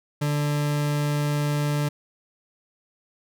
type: tone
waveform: 40% pulse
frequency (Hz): 146.9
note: D3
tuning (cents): +1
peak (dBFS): -21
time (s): 0.21-1.89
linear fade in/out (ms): 10
effects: none